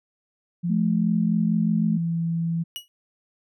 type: tone with pitch glide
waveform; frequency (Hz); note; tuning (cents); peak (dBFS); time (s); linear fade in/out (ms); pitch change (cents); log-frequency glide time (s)
sine; 172.9 to 166.53; F3 to E3; -17 to +18; -22; 0.63-2.64; 20; -65; 1.08-2.21
type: tone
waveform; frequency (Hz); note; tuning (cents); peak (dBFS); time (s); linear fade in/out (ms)
sine; 216; A3; -32; -21; 0.69-1.98; 20
type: tone with exponential decay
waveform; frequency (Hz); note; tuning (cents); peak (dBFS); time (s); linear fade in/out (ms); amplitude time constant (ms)
40% pulse; 2910; F#7; -29; -26; 2.76-2.88; 0; 25
effects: none